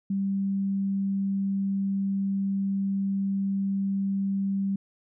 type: tone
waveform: sine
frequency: 196 Hz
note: G3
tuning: in tune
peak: -24 dBFS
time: 0.1-4.76 s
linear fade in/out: 5 ms
effects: none